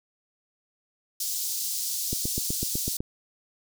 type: high-pass noise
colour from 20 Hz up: pink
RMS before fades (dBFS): -30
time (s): 1.2-2.97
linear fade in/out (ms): 5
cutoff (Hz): 4800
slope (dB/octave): 24
type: click train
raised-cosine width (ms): 3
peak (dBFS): -17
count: 8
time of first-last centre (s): 2.13-3.005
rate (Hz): 8
effects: none